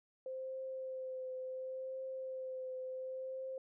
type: tone with vibrato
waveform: sine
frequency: 520 Hz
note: C5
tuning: 11 cents flat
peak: -40 dBFS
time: 0.26-3.58 s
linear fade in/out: 2 ms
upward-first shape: triangle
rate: 0.7 Hz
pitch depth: 20 cents each way
effects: none